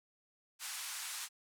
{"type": "band-pass noise", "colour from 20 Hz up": "white", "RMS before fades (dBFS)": -43, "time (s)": [0.59, 1.29], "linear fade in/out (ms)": 50, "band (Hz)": [930, 11000], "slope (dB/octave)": 24, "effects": []}